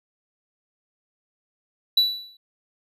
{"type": "tone with exponential decay", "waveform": "triangle", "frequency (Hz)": 3948, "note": "B7", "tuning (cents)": -1, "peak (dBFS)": -11, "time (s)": [1.97, 2.37], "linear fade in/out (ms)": 5, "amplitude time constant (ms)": 86, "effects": ["resampled to 32000 Hz"]}